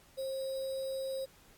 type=tone with sample-and-hold; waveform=sine; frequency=533 Hz; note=C5; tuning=32 cents sharp; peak=-34 dBFS; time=0.17-1.26 s; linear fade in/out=20 ms; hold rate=4410 Hz; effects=pink hiss -62 dBFS RMS until 1.57 s + AAC 64 kbps